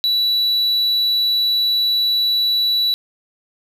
triangle tone, 3940 Hz, B7, 5 cents flat, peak -13 dBFS, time 0.04-2.94 s, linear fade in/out 0 ms, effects 8-bit

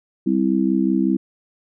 sine chord, C major, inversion second, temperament just, 196.22 / 261.6 / 327 Hz, G3 / C4 / E4, +2 / 0 / -14 cents, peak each -20 dBFS, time 0.26-1.17 s, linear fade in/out 10 ms, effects none

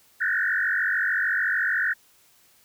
sine tone with frequency modulation, 1661.2 Hz, G#6, in tune, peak -21 dBFS, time 0.2-1.94 s, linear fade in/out 20 ms, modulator 46.8 Hz, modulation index 4.5, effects white hiss -59 dBFS RMS until 2.64 s

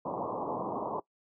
white low-pass noise, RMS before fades -34 dBFS, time 0.05-1 s, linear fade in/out 5 ms, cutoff 1100 Hz, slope 96 dB/octave, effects noise-tail reverb RT60 0.1 s tail -20 dB re dry + high-pass 200 Hz 12 dB/octave

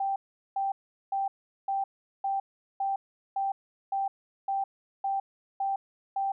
sine tone bursts, 784 Hz, G5, in tune, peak -26 dBFS, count 12, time 0-6.32 s, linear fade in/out 5 ms, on 160 ms, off 400 ms, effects none

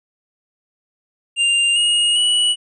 square tone with pitch steps, 2794 / 2866 / 2940 Hz, F7 / F7 / F#7, 0 / +44 / -12 cents, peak -14 dBFS, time 1.36-2.56 s, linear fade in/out 50 ms, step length 400 ms, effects resampled to 24000 Hz

